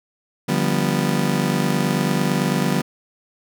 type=chord; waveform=35% pulse; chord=G dominant seventh; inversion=second; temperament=just; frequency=147 / 176.4 / 196 / 245 Hz; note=D3 / F3 / G3 / B3; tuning=+2 / +18 / 0 / -14 cents; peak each=-22 dBFS; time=0.48-2.82 s; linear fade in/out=10 ms; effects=none